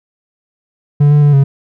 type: tone with pitch steps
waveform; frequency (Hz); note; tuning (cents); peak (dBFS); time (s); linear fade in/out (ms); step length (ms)
triangle; 145.2 / 147.3 / 145.5 / 138.2; D3 / D3 / D3 / C#3; -19 / +6 / -16 / -5; -3; 1-1.44; 10; 110
effects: none